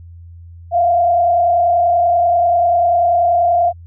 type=tone with frequency modulation; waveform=sine; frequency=694 Hz; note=F5; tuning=11 cents flat; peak=-10 dBFS; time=0.71-3.73 s; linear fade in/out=50 ms; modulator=30.3 Hz; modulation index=0.76; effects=added 85 Hz sine -34 dBFS peak until 3.86 s